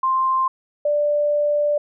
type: tone pair in turn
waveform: sine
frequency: 1049 / 588.7 Hz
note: C6 / D5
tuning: +4 / +4 cents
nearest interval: minor seventh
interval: 1000 cents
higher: first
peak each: -16 dBFS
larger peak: neither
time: 0.03-0.48 / 0.85-1.78 s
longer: second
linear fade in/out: 5 ms
effects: none